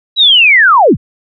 sine linear sweep, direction down, 3951 to 49 Hz, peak -3 dBFS, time 0.16-0.97 s, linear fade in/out 50 ms, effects none

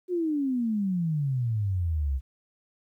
sine exponential sweep, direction down, 370 to 63.7 Hz, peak -24 dBFS, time 0.08-2.21 s, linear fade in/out 50 ms, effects 11-bit

